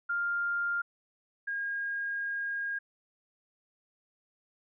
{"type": "tone pair in turn", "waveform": "sine", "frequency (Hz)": [1400, 1625.4], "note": ["F6", "G#6"], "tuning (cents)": [4, -38], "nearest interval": "minor third", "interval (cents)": 258, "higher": "second", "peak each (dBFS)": [-28, -31], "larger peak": "first", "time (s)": [[0.09, 0.82], [1.47, 2.79]], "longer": "second", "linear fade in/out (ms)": 10, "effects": []}